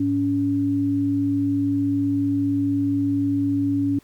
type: tone pair together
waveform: sine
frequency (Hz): 105.8 / 281.7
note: G#2 / C#4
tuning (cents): +33 / +28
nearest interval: octave + perfect fourth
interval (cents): 1695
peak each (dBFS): -27 / -19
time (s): 0-3.99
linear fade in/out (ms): 5
effects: pink hiss -56 dBFS RMS until 4.03 s